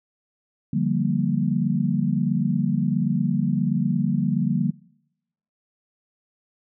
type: chord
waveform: sine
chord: G minor seventh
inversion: second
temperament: equal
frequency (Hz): 146.83 / 174.61 / 196 / 233.1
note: D3 / F3 / G3 / Bb3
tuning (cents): 0 / 0 / 0 / 0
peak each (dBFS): -25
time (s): 0.73-4.71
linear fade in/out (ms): 5
effects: noise-tail reverb RT60 0.9 s tail -25 dB re dry